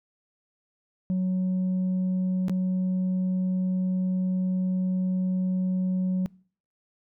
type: tone with dropouts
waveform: sine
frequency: 185 Hz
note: F#3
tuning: in tune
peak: -20 dBFS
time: 1.1-6.26 s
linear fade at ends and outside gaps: 0 ms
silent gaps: 2.483-2.496 s
effects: noise-tail reverb RT60 0.5 s tail -26 dB re dry + tanh soft clip ceiling -22 dBFS